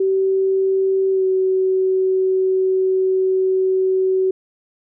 sine tone with pitch glide, 383.6 to 377 Hz, G4 to F#4, -37 to +32 cents, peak -14 dBFS, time 0-4.31 s, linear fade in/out 5 ms, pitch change -31 cents, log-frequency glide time 1.11-1.25 s, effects none

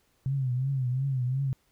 sine tone with vibrato, 130.81 Hz, C3, in tune, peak -25 dBFS, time 0.26-1.53 s, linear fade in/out 0 ms, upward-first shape triangle, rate 2.8 Hz, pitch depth 120 cents each way, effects pink hiss -69 dBFS RMS until 1.71 s

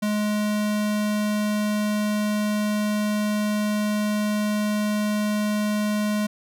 square tone, 210 Hz, G#3, 19 cents sharp, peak -22 dBFS, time 0.02-6.27 s, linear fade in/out 10 ms, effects none

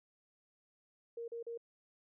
sine tone bursts, 466.2 Hz, A#4, in tune, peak -40 dBFS, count 3, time 1.17-1.576 s, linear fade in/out 5 ms, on 110 ms, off 38 ms, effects none

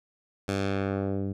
10% pulse tone with low-pass filter sweep, 98 Hz, G2, in tune, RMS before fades -29 dBFS, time 0.48-1.33 s, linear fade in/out 5 ms, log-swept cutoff 10000 to 240 Hz, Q 0.76, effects none

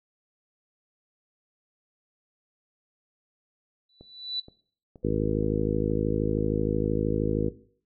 sine tone with exponential growth, 3969 Hz, B7, 8 cents sharp, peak -26 dBFS, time 3.89-4.4 s, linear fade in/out 5 ms, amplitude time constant 110 ms
click train, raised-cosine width 2 ms, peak -33 dBFS, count 7, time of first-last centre 4.01-6.854 s, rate 2.11 Hz
harmonic tone, 53 Hz, G#1, 36 cents sharp, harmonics 1 / 2 / 3 / 4 / 5 / 6 / 7 / 8 / 9, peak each -32 / -32 / -32 / -32 / -32 / -32 / -32 / -32 / -32 dBFS, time 5.03-7.5 s, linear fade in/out 20 ms
effects noise-tail reverb RT60 0.5 s tail -17 dB re dry

